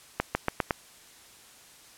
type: accelerating click train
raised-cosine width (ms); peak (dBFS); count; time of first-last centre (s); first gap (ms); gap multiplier
0.5; -9; 5; 0.2-0.708; 150; 0.89
effects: white hiss -53 dBFS RMS until 1.97 s + low-pass 11000 Hz 12 dB/octave